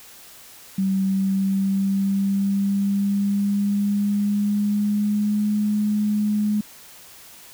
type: tone with pitch glide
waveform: sine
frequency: 192.2 to 209.6 Hz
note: G3 to G#3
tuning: -34 to +16 cents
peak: -18 dBFS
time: 0.78-6.61 s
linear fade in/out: 5 ms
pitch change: +150 cents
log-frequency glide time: 1.01-5.55 s
effects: white hiss -45 dBFS RMS until 7.53 s